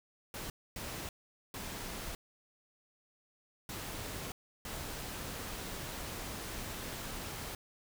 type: noise bursts at uneven times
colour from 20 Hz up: pink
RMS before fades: -42 dBFS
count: 5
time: 0.34-0.5 / 0.76-1.09 / 1.54-2.15 / 3.69-4.32 / 4.65-7.55 s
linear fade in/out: 2 ms
effects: none